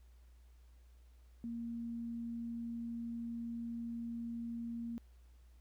sine tone, 233.1 Hz, A#3, in tune, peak -39 dBFS, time 1.44-4.98 s, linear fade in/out 0 ms, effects added 60 Hz sine -58 dBFS peak until 5.6 s + pink hiss -75 dBFS RMS until 5.6 s

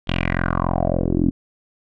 10% pulse tone with low-pass filter sweep, 43.65 Hz, F1, in tune, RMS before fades -20 dBFS, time 0.07-1.31 s, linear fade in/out 20 ms, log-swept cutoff 3300 to 260 Hz, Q 4.9, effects none

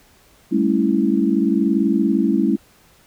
sine chord, A dominant seventh, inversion third, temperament equal with one note detuned, 199.31 / 220 / 277.2 / 329.6 Hz, G3 / A3 / C#4 / E4, +29 / 0 / 0 / 0 cents, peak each -20 dBFS, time 0.51-2.57 s, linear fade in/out 20 ms, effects pink hiss -53 dBFS RMS until 3.06 s

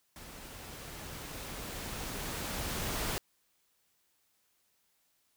pink noise with level ramp, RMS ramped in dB -49 to -34 dBFS, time 0.16-3.18 s, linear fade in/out 0 ms, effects white hiss -74 dBFS RMS until 5.36 s

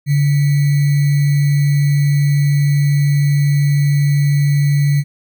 sine tone with sample-and-hold, 143.6 Hz, D3, 39 cents flat, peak -10 dBFS, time 0.06-5.04 s, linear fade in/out 50 ms, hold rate 2100 Hz, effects none

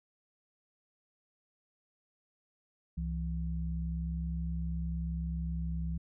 sine tone pair together, 66 / 166.89 Hz, C2 / E3, +16 / +22 cents, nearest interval octave + major third, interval 1606 cents, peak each -34 / -36 dBFS, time 2.97-5.98 s, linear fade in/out 10 ms, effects none

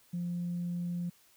sine tone, 174.61 Hz, F3, in tune, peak -31 dBFS, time 0.13-1.1 s, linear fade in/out 10 ms, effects tanh soft clip ceiling -28 dBFS + white hiss -64 dBFS RMS until 1.36 s

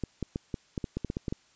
clicks, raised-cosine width 3 ms, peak -18 dBFS, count 12, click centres 0.037 / 0.227 / 0.359 / 0.542 / 0.778 / 0.842 / 0.97 / 1.047 / 1.101 / 1.169 / 1.282 / 1.325 s, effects white hiss -63 dBFS RMS until 1.55 s + resampled to 16000 Hz

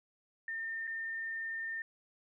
sine tone with dropouts, 1811 Hz, A6, 49 cents sharp, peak -36 dBFS, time 0.48-1.82 s, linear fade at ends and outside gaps 2 ms, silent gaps 0.871-0.875 s, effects none

